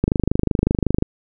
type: click train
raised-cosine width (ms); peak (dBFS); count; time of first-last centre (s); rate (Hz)
3; -3; 26; 0.04-1.024; 25.4
effects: none

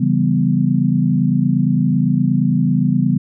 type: chord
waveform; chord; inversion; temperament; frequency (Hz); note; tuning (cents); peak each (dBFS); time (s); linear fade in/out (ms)
sine; C# half-diminished seventh; none; equal with one note detuned; 138.59 / 166.63 / 196 / 246.9; C#3 / E3 / G3 / B3; 0 / +19 / 0 / 0; -18; 0-3.18; 10
effects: none

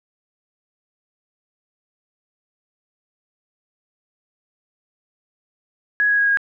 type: tone with pitch steps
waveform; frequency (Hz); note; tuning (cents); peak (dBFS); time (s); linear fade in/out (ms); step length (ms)
sine; 1672 / 1659.5 / 1647.1 / 1634.8; G#6 / G#6 / G#6 / G#6; +11 / -2 / -15 / -28; -14; 6-6.372; 0; 93
effects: none

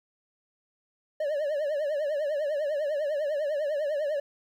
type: tone with vibrato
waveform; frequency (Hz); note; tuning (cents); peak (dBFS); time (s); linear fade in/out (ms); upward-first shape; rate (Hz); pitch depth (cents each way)
triangle; 591; D5; +11; -24; 1.2-4.2; 5; triangle; 10; 130
effects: 11-bit

